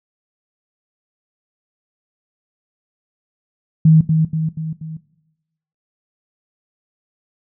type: tone with echo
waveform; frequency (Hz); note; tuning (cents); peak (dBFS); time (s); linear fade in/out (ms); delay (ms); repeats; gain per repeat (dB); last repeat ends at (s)
sine; 158.6; D#3; +33; -6; 3.85-4.01; 5; 240; 4; -5; 4.97
effects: noise-tail reverb RT60 0.9 s tail -17 dB re dry